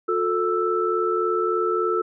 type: tone cluster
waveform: sine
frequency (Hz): 359.7 / 443.1 / 1321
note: F#4 / A4 / E6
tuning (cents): -49 / +12 / +3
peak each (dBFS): -24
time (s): 0.08-2.02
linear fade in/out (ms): 10
effects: none